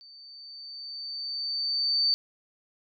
sine tone with level ramp, 4571 Hz, D8, 48 cents flat, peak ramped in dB -48 to -20 dBFS, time 0.01-2.14 s, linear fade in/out 0 ms, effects none

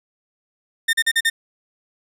30% pulse tone bursts, 1819 Hz, A#6, 43 cents flat, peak -12 dBFS, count 5, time 0.88-1.3 s, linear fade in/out 10 ms, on 52 ms, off 40 ms, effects resampled to 32000 Hz + 9-bit

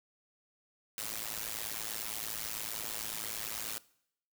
white noise with amplitude modulation, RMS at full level -35 dBFS, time 0.98-3.78 s, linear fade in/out 0 ms, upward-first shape sine, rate 109 Hz, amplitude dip 95%, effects noise-tail reverb RT60 0.7 s tail -21 dB re dry

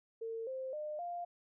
sine tone with pitch steps, 453 / 523.4 / 604.7 / 698.6 Hz, A#4 / C5 / D#5 / F5, -50 / 0 / -50 / 0 cents, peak -38 dBFS, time 0.21-1.25 s, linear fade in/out 10 ms, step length 260 ms, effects none

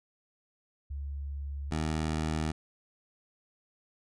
sine / 15% pulse tone pair in turn, 70.4 / 78.29 Hz, C#2 / D#2, +27 / +11 cents, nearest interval major second, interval 184 cents, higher second, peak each -34 / -23 dBFS, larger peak second, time 0.9-1.71 / 1.71-2.52 s, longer neither, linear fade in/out 10 ms, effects resampled to 22050 Hz

